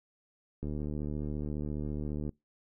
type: click train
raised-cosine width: 3 ms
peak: -24 dBFS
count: 125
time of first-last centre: 0.63-2.292 s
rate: 74.6 Hz
effects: noise-tail reverb RT60 0.2 s tail -24 dB re dry